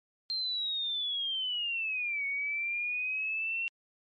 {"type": "linear two-way sweep", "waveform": "sine", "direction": "down then up", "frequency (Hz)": [4186, 2217, 2735], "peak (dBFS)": -30, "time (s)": [0.3, 3.68], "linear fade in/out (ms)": 0, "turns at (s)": 2.26, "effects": ["MP3 32 kbps"]}